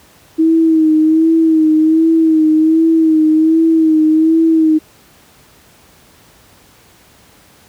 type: tone with vibrato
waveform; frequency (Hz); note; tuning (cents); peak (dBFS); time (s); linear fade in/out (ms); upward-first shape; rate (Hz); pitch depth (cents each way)
sine; 318.5; D#4; +41; -7; 0.38-4.79; 20; sine; 1.3; 42
effects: pink hiss -46 dBFS RMS until 7.68 s + high-pass 60 Hz 12 dB/octave